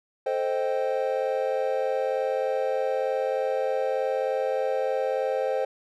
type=chord; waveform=triangle; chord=A half-diminished seventh; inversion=none; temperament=equal; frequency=440 / 523.3 / 622.3 / 784 Hz; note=A4 / C5 / Eb5 / G5; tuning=0 / 0 / 0 / 0 cents; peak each=-29 / -24 / -30 / -30 dBFS; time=0.26-5.65 s; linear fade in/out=5 ms; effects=none